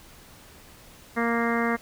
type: harmonic tone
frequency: 233.1 Hz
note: A#3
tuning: in tune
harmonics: 1 / 2 / 3 / 4 / 5 / 6 / 7 / 8 / 9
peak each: -26 / -29 / -32 / -35 / -31 / -35 / -34 / -33 / -34 dBFS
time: 1.16-1.77 s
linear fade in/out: 20 ms
effects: pink hiss -50 dBFS RMS until 1.81 s